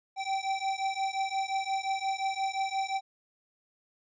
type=beating tone pair; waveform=square; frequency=772 / 777.7 Hz; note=G5 / G5; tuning=-27 / -14 cents; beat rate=5.7 Hz; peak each=-33 / -33 dBFS; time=0.16-3.01 s; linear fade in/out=50 ms; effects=resampled to 16000 Hz